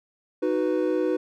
triangle chord, B major, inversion first, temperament equal, 311.1 / 370 / 493.9 Hz, D#4 / F#4 / B4, 0 / 0 / 0 cents, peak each -24 dBFS, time 0.42-1.17 s, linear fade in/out 10 ms, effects none

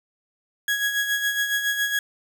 35% pulse tone with tremolo, 1661.2 Hz, G#6, in tune, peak -18 dBFS, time 0.68-1.99 s, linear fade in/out 2 ms, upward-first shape sine, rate 7.2 Hz, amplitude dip 55%, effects 9-bit

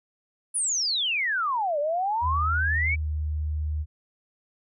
sine exponential two-way sweep, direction down then up, 10260 to 568 to 2328 Hz, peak -23 dBFS, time 0.54-2.96 s, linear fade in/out 20 ms, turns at 1.79 s
sine tone with pitch glide, 79.6 to 76.27 Hz, D#2 to D#2, +40 to -34 cents, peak -25 dBFS, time 2.21-3.86 s, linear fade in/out 50 ms, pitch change -74 cents, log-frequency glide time 2.85-3.07 s
effects none

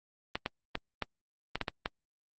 clicks, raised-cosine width 0.3 ms, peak -15 dBFS, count 8, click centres 0.355 / 0.461 / 0.754 / 1.023 / 1.556 / 1.613 / 1.682 / 1.859 s, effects Opus 24 kbps

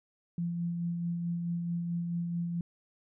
sine tone with tremolo, 171.4 Hz, F3, 32 cents flat, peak -29 dBFS, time 0.38-2.61 s, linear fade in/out 2 ms, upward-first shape sine, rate 4.6 Hz, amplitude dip 30%, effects none

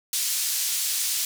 pink band-pass noise, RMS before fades -26 dBFS, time 0.13-1.25 s, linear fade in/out 2 ms, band 4900 to 15000 Hz, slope 12 dB/octave, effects none

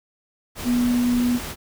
sine tone in noise, 243.7 Hz, B3, 23 cents flat, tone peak -17 dBFS, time 0.64-1.4 s, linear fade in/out 50 ms, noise pink, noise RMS -32 dBFS, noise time 0.55-1.56 s, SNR +12 dB, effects none

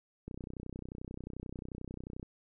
click train, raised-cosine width 3 ms, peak -29 dBFS, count 62, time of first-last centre 0.28-2.229 s, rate 31.3 Hz, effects none

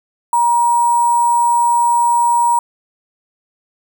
sine tone with sample-and-hold, 950 Hz, A#5, 33 cents sharp, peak -10 dBFS, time 0.33-2.59 s, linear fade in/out 2 ms, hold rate 8820 Hz, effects none

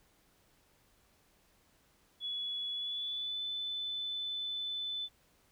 sine tone with pitch glide, 3393 to 3509 Hz, G#7 to A7, +36 to -5 cents, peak -35 dBFS, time 2.2-5.09 s, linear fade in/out 50 ms, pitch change +59 cents, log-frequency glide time 2.71-3.41 s, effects pink hiss -69 dBFS RMS until 5.51 s

